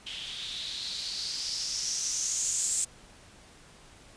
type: noise with low-pass filter sweep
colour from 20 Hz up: violet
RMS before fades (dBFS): -33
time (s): 0.06-2.85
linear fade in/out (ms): 10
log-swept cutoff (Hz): 3100 to 7800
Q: 5.3
effects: pink hiss -54 dBFS RMS until 4.16 s + resampled to 22050 Hz